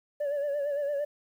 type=tone with vibrato; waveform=sine; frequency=574 Hz; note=D5; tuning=40 cents flat; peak=-25 dBFS; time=0.2-1.05 s; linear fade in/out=10 ms; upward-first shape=sine; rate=8.8 Hz; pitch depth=56 cents each way; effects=tanh soft clip ceiling -26 dBFS + 10-bit